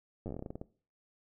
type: slowing click train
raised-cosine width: 2 ms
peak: -27 dBFS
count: 14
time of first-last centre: 0.26-0.615 s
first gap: 9 ms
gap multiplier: 1.17
effects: noise-tail reverb RT60 0.4 s tail -19 dB re dry